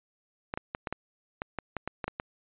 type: clicks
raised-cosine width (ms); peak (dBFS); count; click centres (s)
0.5; -17; 12; 0.539 / 0.575 / 0.749 / 0.872 / 0.926 / 1.419 / 1.587 / 1.767 / 1.876 / 2.042 / 2.08 / 2.199
effects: resampled to 8000 Hz